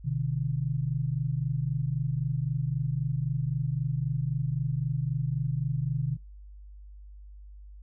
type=tone pair together; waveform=sine; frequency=126.98 / 150.8 Hz; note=B2 / D3; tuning=+49 / +46 cents; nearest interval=minor third; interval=297 cents; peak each=-29 / -29 dBFS; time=0.04-6.17 s; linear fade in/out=20 ms; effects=noise-tail reverb RT60 0.2 s tail -25 dB re dry + added 50 Hz sine -44 dBFS peak until 7.82 s